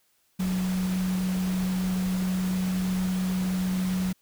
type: tone in noise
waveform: sine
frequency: 185 Hz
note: F#3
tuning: in tune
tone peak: -24 dBFS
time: 0.39-4.13 s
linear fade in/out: 10 ms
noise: pink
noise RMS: -38 dBFS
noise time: 0.39-4.13 s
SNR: +11 dB
effects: white hiss -68 dBFS RMS until 4.21 s